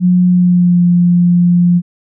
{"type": "tone with pitch glide", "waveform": "sine", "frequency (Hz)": [180, 175.38], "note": ["F#3", "F3"], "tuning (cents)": [-47, 8], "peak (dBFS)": -6, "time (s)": [0, 1.82], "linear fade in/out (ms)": 50, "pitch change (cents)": -45, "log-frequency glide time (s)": [0.28, 0.83], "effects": []}